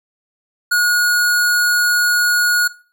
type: tone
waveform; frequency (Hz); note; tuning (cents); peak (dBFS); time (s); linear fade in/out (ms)
square; 1447; F#6; -39; -13; 0.71-2.68; 10
effects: noise-tail reverb RT60 0.4 s tail -19 dB re dry